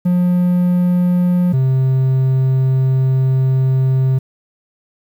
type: tone pair in turn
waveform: triangle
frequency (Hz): 178.2 / 131.56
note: F3 / C3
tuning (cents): +35 / +10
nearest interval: perfect fourth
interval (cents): 525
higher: first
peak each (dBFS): -9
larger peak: neither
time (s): 0.05-1.53 / 1.53-4.19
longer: second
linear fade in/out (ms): 10
effects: 8-bit